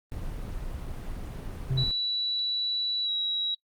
brown noise, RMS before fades -35 dBFS, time 0.12-1.91 s, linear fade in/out 0 ms
triangle tone, 130.8 Hz, C3, in tune, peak -22 dBFS, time 1.7-1.84 s, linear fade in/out 10 ms
sine tone with pitch glide, 3939 to 3869 Hz, B7 to B7, -5 to -36 cents, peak -26 dBFS, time 1.77-3.55 s, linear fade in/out 10 ms, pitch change -31 cents, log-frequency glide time 3.03-3.1 s
effects noise-tail reverb RT60 0.1 s tail -23 dB re dry + Opus 24 kbps

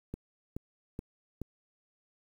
click train, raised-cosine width 3 ms, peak -24 dBFS, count 4, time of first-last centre 0.14-1.417 s, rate 2.35 Hz, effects 9-bit

